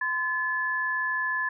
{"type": "tone pair together", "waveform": "sine", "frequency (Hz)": [1024.5, 1723], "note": ["C6", "A6"], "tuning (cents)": [-37, -37], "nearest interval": "major sixth", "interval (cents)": 900, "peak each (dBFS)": [-31, -26], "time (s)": [0.01, 1.49], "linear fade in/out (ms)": 5, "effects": []}